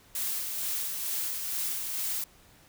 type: noise with tremolo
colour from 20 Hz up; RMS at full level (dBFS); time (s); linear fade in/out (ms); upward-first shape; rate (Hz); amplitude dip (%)
blue; -31; 0.15-2.24; 2; sine; 2.2; 35
effects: pink hiss -58 dBFS RMS until 2.68 s